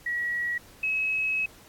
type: tone pair in turn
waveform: sine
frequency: 1920 / 2567 Hz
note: B6 / E7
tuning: -49 / -47 cents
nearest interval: perfect fourth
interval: 502 cents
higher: second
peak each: -26 / -24 dBFS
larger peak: second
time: 0.06-0.58 / 0.83-1.46 s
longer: second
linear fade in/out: 5 ms
effects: pink hiss -53 dBFS RMS until 1.68 s + AAC 64 kbps